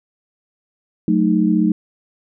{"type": "chord", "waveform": "sine", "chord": "D# diminished", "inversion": "first", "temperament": "equal with one note detuned", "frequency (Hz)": [185, 220, 309.5], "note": ["F#3", "A3", "D#4"], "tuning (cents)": [0, 0, -9], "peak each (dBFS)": -17, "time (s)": [1.08, 1.72], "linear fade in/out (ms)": 2, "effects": []}